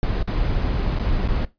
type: noise with dropouts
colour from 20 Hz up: brown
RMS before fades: -21 dBFS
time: 0.03-1.45 s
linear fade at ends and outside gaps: 1 ms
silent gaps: 0.227-0.275 / 0.988-0.996 / 1.276-1.286 s
effects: noise-tail reverb RT60 0.2 s tail -17 dB re dry + resampled to 11025 Hz